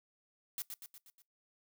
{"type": "noise with echo", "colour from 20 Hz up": "blue", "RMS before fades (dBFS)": -39, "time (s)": [0.58, 0.62], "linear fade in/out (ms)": 0, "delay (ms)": 120, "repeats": 5, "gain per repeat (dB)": -5, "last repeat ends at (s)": 1.22, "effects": ["noise-tail reverb RT60 0.2 s tail -23 dB re dry"]}